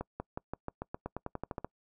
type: accelerating click train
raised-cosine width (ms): 1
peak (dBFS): -22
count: 15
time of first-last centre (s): 0.01-1.646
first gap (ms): 190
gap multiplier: 0.92
effects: noise-tail reverb RT60 0.1 s tail -26 dB re dry